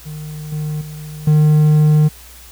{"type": "tone with level steps", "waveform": "triangle", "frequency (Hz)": 152.2, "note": "D#3", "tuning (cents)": -38, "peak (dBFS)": [-24, -17, -26, -6], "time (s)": [0.05, 2.09], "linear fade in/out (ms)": 20, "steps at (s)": [0.52, 0.81, 1.27], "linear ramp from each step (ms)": 5, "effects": ["added 60 Hz sine -41 dBFS peak until 2.51 s", "white hiss -41 dBFS RMS until 2.51 s"]}